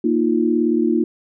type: chord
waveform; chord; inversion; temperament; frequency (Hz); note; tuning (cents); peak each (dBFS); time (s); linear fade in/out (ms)
sine; Bb suspended fourth; none; equal; 233.1 / 311.1 / 349.2; Bb3 / Eb4 / F4; 0 / 0 / 0; -19; 0.04-1.04; 5
effects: none